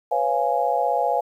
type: chord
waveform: sine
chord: C# dominant seventh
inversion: third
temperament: just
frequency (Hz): 498.9 / 554.4 / 693 / 831.5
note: B4 / C#5 / E#5 / G#5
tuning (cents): +17 / 0 / -14 / +2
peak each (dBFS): -26 / -26 / -23 / -23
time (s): 0.11-1.21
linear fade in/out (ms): 10
effects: 9-bit

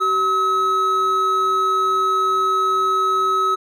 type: tone pair together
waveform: triangle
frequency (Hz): 381.7 / 1284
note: G4 / E6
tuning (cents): -46 / -46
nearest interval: octave + major sixth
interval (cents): 2100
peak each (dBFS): -23 / -14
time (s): 0-3.56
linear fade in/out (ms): 20
effects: none

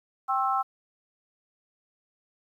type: chord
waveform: sine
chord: C major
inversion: second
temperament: equal with one note detuned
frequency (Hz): 784 / 1071 / 1318.5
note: G5 / C6 / E6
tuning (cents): 0 / +40 / 0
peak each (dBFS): -27 / -29 / -27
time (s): 0.28-0.63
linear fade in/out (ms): 20
effects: 10-bit

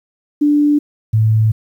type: tone pair in turn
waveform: sine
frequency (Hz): 293.7 / 109.77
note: D4 / A2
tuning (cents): 0 / -4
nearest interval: octave + perfect fourth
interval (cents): 1704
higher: first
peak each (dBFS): -9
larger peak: neither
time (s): 0.41-0.79 / 1.13-1.52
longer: second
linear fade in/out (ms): 10
effects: 8-bit

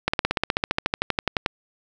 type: slowing click train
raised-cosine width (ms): 0.3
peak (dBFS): -4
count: 20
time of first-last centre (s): 0.08-1.461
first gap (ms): 55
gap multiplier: 1.03
effects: none

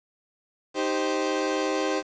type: chord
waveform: 30% pulse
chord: C minor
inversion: first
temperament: equal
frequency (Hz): 311.1 / 392 / 523.3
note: Eb4 / G4 / C5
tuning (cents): 0 / 0 / 0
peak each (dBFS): -26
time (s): 0.74-2.03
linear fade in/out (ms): 50
effects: resampled to 16000 Hz + 8-bit

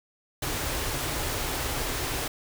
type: band-stop noise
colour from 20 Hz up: pink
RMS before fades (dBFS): -30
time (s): 0.42-2.28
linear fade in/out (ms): 5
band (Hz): 160 to 240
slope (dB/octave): 96
effects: none

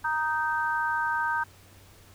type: chord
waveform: sine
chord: Eb major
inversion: second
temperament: just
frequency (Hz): 933.4 / 1244.5 / 1555.6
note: Bb5 / Eb6 / G6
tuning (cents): +2 / 0 / -14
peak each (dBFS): -28 / -33 / -28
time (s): 0.04-1.44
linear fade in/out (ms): 10
effects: added 95 Hz sine -55 dBFS peak until 2.14 s + pink hiss -55 dBFS RMS until 2.14 s

